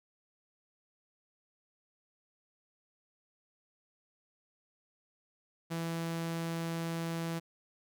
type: tone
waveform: sawtooth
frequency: 166 Hz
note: E3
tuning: 12 cents sharp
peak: -30 dBFS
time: 5.7-7.4 s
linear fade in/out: 20 ms
effects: none